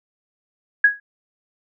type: tone with exponential decay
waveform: sine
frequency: 1661.2 Hz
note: G#6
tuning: in tune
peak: -6 dBFS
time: 0.84-1 s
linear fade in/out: 5 ms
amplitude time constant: 33 ms
effects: none